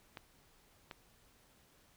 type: clicks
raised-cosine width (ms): 0.3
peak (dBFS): -29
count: 2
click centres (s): 0.172 / 0.912
effects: pink hiss -67 dBFS RMS until 1.96 s